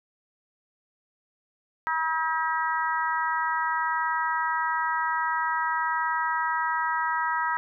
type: harmonic tone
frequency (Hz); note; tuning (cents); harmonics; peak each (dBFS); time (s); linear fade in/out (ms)
320.5; E4; -49; 3 / 4 / 5 / 6; -27 / -29 / -31 / -33; 1.87-7.57; 0
effects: none